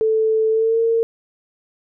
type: tone with pitch glide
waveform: sine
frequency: 440 to 456.6 Hz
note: A4 to A#4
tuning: 0 to -36 cents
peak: -14 dBFS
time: 0.01-1.03 s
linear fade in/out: 0 ms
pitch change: +64 cents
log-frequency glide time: 0.5-0.8 s
effects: none